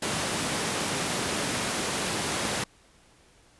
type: high-pass noise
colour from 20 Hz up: pink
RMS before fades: -29 dBFS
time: 0.02-2.64 s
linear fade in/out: 5 ms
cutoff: 150 Hz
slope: 12 dB/octave
effects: pink hiss -59 dBFS RMS until 3.59 s + resampled to 24000 Hz